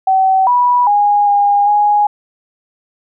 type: tone with pitch steps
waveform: sine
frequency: 763 / 979 / 822 / 813 / 829 Hz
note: G5 / B5 / G#5 / G#5 / G#5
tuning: -47 / -15 / -18 / -37 / -3 cents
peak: -8 dBFS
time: 0.07-2.07 s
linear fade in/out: 5 ms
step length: 400 ms
effects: none